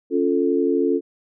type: chord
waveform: sine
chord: Db augmented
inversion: none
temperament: equal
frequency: 277.2 / 349.2 / 440 Hz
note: Db4 / F4 / A4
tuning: 0 / 0 / 0 cents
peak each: -21 dBFS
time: 0.1-1.01 s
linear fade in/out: 50 ms
effects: none